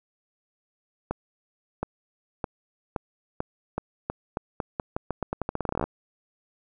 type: accelerating click train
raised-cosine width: 1 ms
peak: -13 dBFS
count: 27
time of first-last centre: 1.11-5.84 s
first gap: 720 ms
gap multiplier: 0.85
effects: none

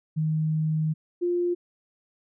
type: tone pair in turn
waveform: sine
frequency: 156.4 / 351.1 Hz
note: D#3 / F4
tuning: +9 / +9 cents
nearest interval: octave + major second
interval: 1400 cents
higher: second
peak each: -22 dBFS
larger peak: neither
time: 0.16-0.94 / 1.21-1.55 s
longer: first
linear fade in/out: 20 ms
effects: none

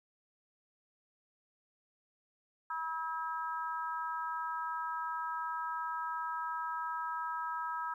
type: harmonic tone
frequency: 322.8 Hz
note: E4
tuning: 36 cents flat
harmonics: 3 / 4 / 5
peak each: -38 / -38 / -44 dBFS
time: 2.7-7.94 s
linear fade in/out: 5 ms
effects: 12-bit

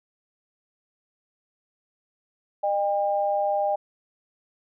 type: tone pair together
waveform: sine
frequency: 608 / 801.7 Hz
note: D#5 / G5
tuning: -40 / +39 cents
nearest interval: perfect fourth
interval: 479 cents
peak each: -24 dBFS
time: 2.63-3.76 s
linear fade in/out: 10 ms
effects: none

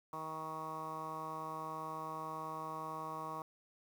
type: tone with low-pass filter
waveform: 10% pulse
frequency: 158.2 Hz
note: D#3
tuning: 29 cents sharp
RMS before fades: -43 dBFS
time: 0.13-3.42 s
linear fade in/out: 2 ms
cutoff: 1100 Hz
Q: 7.6
effects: 10-bit

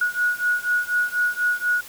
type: beating tone pair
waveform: sine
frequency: 1455 / 1459.1 Hz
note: F#6 / F#6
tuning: -29 / -25 cents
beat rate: 4.1 Hz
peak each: -22 / -23 dBFS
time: 0.01-1.81 s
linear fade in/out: 5 ms
effects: white hiss -41 dBFS RMS until 1.88 s

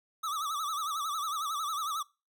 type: tone with vibrato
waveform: square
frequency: 1224 Hz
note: D#6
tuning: 29 cents flat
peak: -32 dBFS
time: 0.23-2.03 s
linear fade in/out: 10 ms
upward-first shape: sine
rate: 11 Hz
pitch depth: 130 cents each way
effects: noise-tail reverb RT60 0.3 s tail -23 dB re dry

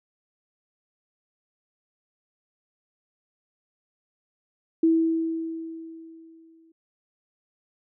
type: tone with exponential decay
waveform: sine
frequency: 326.3 Hz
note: E4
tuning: 18 cents flat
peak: -15 dBFS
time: 4.83-6.72 s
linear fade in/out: 5 ms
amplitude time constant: 410 ms
effects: none

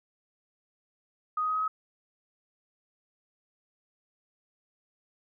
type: tone with pitch steps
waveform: sine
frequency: 1244.5 / 1252.4 / 1260.4 / 1268.4 / 1276.5 Hz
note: D#6 / D#6 / D#6 / D#6 / D#6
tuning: 0 / +11 / +22 / +33 / +44 cents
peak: -26 dBFS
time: 1.37-1.68 s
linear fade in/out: 5 ms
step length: 62 ms
effects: none

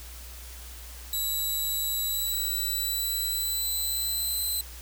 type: tone with pitch glide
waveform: 5% pulse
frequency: 3919 to 4038 Hz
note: B7 to B7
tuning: -14 to +38 cents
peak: -20 dBFS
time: 1.13-4.61 s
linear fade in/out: 2 ms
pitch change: +52 cents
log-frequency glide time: 1.89-4.37 s
effects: added 60 Hz sine -42 dBFS peak until 4.81 s + white hiss -46 dBFS RMS until 4.81 s

